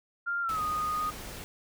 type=tone with pitch glide; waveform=sine; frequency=1396.9 to 1237.3 Hz; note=F6 to D#6; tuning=0 to -10 cents; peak=-28 dBFS; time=0.26-1.11 s; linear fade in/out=20 ms; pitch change=-210 cents; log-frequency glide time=0.42-0.61 s
type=noise; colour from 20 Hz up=pink; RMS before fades=-42 dBFS; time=0.49-1.44 s; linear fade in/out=0 ms
effects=none

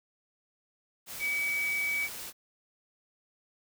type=tone in noise; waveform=sine; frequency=2278 Hz; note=C#7; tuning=47 cents sharp; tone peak=-28 dBFS; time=1.19-2.09 s; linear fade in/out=50 ms; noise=white; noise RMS=-41 dBFS; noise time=1.06-2.33 s; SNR=+10 dB; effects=none

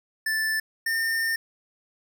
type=tone pair in turn; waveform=square; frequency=1760 / 1812.6 Hz; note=A6 / A#6; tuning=0 / -49 cents; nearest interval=minor second; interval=51 cents; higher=second; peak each=-24 dBFS; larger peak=neither; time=0.26-0.6 / 0.86-1.36 s; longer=second; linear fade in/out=5 ms; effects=none

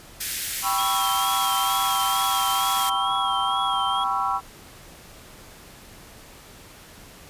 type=high-pass noise; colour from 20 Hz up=white; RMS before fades=-28 dBFS; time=0.2-2.9 s; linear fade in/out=10 ms; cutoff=1500 Hz; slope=48 dB/octave
type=chord; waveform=sine; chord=C# half-diminished seventh; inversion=second; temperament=equal with one note detuned; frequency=784 / 987.8 / 1108.7 / 1331.5 Hz; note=G5 / B5 / C#6 / E6; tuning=0 / 0 / 0 / +17 cents; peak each=-27 dBFS; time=0.62-4.41 s; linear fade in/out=50 ms
type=tone with vibrato; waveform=triangle; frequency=3237 Hz; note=G#7; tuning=45 cents flat; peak=-27 dBFS; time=0.78-4.04 s; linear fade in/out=5 ms; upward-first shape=sine; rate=2.2 Hz; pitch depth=53 cents each way
effects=pink hiss -46 dBFS RMS until 7.29 s + resampled to 32000 Hz

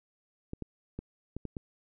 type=clicks; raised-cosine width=3 ms; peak=-24 dBFS; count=6; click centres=0.534 / 0.623 / 0.99 / 1.366 / 1.453 / 1.568 s; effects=none

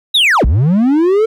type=linear two-way sweep; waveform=triangle; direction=down then up; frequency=3951 to 47.37 to 453.9 Hz; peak=-6 dBFS; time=0.14-1.26 s; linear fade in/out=10 ms; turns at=0.45 s; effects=none

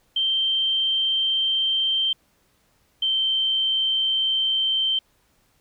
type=tone pair in turn; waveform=sine; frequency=3136 / 3119 Hz; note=G7 / G7; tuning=0 / -9 cents; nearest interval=unison; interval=9 cents; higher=first; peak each=-19 dBFS; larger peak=neither; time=0.16-2.13 / 3.02-4.99 s; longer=neither; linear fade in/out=5 ms; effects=pink hiss -64 dBFS RMS until 5.6 s

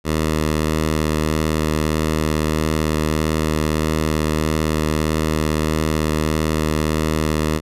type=tone with vibrato; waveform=10% pulse; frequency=77.78 Hz; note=D#2; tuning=in tune; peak=-9 dBFS; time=0.04-7.61 s; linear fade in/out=50 ms; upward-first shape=sine; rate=1.6 Hz; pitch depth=13 cents each way; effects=resampled to 32000 Hz

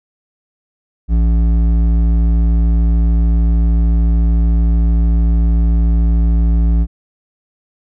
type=tone with hard clipping; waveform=sine; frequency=56.7 Hz; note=A#1; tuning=47 cents flat; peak=-11 dBFS; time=1.08-6.87 s; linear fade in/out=50 ms; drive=9 dB; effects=none

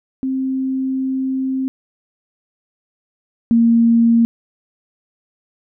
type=tone pair in turn; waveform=sine; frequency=263.6 / 231.6 Hz; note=C4 / A#3; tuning=+13 / -11 cents; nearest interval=major second; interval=224 cents; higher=first; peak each=-17 / -9 dBFS; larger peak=second; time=0.23-1.68 / 3.51-4.25 s; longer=first; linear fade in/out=0 ms; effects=none

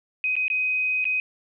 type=tone with dropouts; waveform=sine; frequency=2513 Hz; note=D#7; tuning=17 cents sharp; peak=-21 dBFS; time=0.24-1.2 s; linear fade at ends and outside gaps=1 ms; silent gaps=0.355-0.365 / 0.481-0.501 / 1.043-1.053 s; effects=none

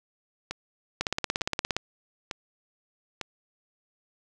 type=two click trains; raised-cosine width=0.2 ms; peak=-15 / -9 dBFS; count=4 / 14; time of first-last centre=0.51-3.213 / 1.01-1.766 s; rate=1.11 / 17.2 Hz; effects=none

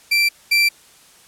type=tone pair in turn; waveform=30% pulse; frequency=2349 / 2349 Hz; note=D7 / D7; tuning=0 / 0 cents; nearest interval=unison; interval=0 cents; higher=neither; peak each=-11 / -10 dBFS; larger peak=second; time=0.11-0.29 / 0.51-0.69 s; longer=neither; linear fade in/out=10 ms; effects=white hiss -49 dBFS RMS until 1.27 s + low-pass 11000 Hz 12 dB/octave

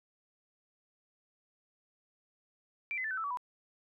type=tone with pitch steps; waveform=sine; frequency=2349 / 2033 / 1759.8 / 1523.1 / 1318.3 / 1141.1 / 987.6 Hz; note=D7 / B6 / A6 / F#6 / E6 / C#6 / B5; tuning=0 / +50 / 0 / +50 / 0 / +50 / 0 cents; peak=-33 dBFS; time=2.91-3.372 s; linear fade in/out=0 ms; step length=66 ms; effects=none

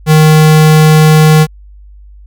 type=tone; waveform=square; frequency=155.3 Hz; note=D#3; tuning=3 cents flat; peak=-3 dBFS; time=0.06-1.47 s; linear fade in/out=50 ms; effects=added 50 Hz sine -32 dBFS peak until 2.26 s

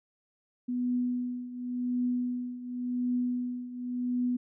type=tone with tremolo; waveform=sine; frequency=247 Hz; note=B3; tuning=in tune; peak=-25 dBFS; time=0.68-4.37 s; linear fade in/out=10 ms; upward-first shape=triangle; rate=0.91 Hz; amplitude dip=80%; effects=none

